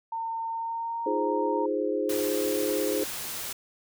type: tone with pitch glide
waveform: sine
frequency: 909 to 928.6 Hz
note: A#5 to A#5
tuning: -44 to -7 cents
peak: -29 dBFS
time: 0.12-1.66 s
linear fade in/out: 5 ms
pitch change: +37 cents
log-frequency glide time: 0.48-1.08 s
type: chord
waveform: sine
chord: F minor seventh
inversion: third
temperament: equal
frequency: 311.1 / 349.2 / 415.3 / 523.3 Hz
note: Eb4 / F4 / Ab4 / C5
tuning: 0 / 0 / 0 / 0 cents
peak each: -31 / -33 / -29 / -30 dBFS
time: 1.06-3.04 s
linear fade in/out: 5 ms
type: noise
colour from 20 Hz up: white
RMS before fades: -35 dBFS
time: 2.09-3.53 s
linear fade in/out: 5 ms
effects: none

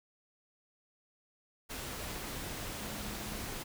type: tone in noise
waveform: sine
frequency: 208.5 Hz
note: G#3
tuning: 7 cents sharp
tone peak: -46 dBFS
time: 2.8-3.39 s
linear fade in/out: 20 ms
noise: pink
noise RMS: -41 dBFS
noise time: 1.69-3.64 s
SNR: -8 dB
effects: none

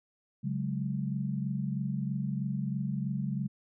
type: chord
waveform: sine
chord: C# suspended fourth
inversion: none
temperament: just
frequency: 138.59 / 184.79 / 207.9 Hz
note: C#3 / F#3 / G#3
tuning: 0 / -2 / +2 cents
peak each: -33 / -35 / -35 dBFS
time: 0.43-3.48 s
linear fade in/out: 20 ms
effects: none

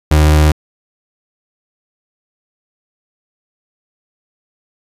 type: tone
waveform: 35% pulse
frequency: 76.3 Hz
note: D#2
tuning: 33 cents flat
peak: -5 dBFS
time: 0.11-0.52 s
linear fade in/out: 5 ms
effects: resampled to 32000 Hz

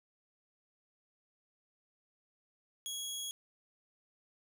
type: tone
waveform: 20% pulse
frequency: 3322 Hz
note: G#7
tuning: in tune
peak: -33 dBFS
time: 2.86-3.31 s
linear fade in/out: 0 ms
effects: none

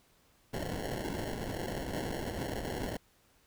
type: noise with sample-and-hold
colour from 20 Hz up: violet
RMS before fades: -37 dBFS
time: 0.53-2.97 s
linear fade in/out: 5 ms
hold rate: 1225 Hz
effects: pink hiss -67 dBFS RMS until 3.46 s

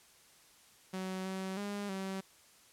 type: tone with pitch steps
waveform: sawtooth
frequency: 187.5 / 189.7 / 203.4 / 191.8 Hz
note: F#3 / F#3 / G#3 / G3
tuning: +23 / +43 / -36 / -37 cents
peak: -33 dBFS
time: 0.93-2.21 s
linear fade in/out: 10 ms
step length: 320 ms
effects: white hiss -62 dBFS RMS until 2.72 s + low-pass 11000 Hz 12 dB/octave

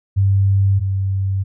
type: tone pair in turn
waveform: sine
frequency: 98 / 96.71 Hz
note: G2 / G2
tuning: 0 / -23 cents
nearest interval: unison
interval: 23 cents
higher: first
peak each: -11 / -16 dBFS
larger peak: first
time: 0.16-0.8 / 0.8-1.44 s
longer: neither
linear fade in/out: 20 ms
effects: none

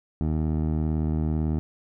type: tone with low-pass filter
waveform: 15% pulse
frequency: 78 Hz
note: D#2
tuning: 5 cents sharp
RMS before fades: -25 dBFS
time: 0.21-1.59 s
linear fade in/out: 0 ms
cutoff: 480 Hz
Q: 0.51
effects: none

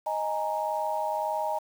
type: chord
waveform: sine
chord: D# suspended fourth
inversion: none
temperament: equal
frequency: 622.3 / 830.6 / 932.3 Hz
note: D#5 / G#5 / A#5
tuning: 0 / 0 / 0 cents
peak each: -31 dBFS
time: 0.06-1.59 s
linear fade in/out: 10 ms
effects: 8-bit

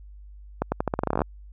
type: accelerating click train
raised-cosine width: 1 ms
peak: -9 dBFS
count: 15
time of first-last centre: 0.62-1.218 s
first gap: 100 ms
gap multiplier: 0.85
effects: added 50 Hz sine -42 dBFS peak until 1.52 s

